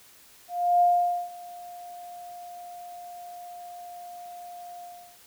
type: tone with ADSR envelope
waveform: sine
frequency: 705 Hz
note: F5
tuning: 16 cents sharp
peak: -16 dBFS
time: 0.48-5.19 s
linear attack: 330 ms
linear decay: 480 ms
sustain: -23 dB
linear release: 360 ms
effects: white hiss -54 dBFS RMS until 5.26 s